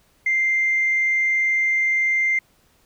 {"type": "tone", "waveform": "sine", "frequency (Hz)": 2093, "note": "C7", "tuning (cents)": 0, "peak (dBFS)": -16, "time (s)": [0.26, 2.39], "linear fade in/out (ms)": 5, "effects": ["tanh soft clip ceiling -12 dBFS", "pink hiss -60 dBFS RMS until 2.85 s"]}